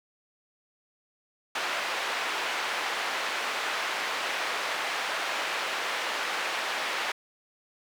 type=band-pass noise; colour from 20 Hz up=white; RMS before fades=-31 dBFS; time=1.55-7.12 s; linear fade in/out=5 ms; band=560 to 2400 Hz; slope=12 dB/octave; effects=none